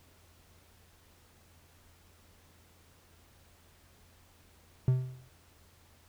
triangle tone with exponential decay, 128.3 Hz, C3, 34 cents flat, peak -18 dBFS, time 4.88-5.29 s, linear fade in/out 2 ms, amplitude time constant 89 ms, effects added 85 Hz sine -63 dBFS peak until 6.08 s + pink hiss -63 dBFS RMS until 6.08 s

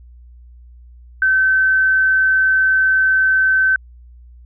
sine tone, 1536 Hz, G6, 36 cents flat, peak -11 dBFS, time 1.22-3.76 s, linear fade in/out 2 ms, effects added 60 Hz sine -39 dBFS peak until 4.45 s

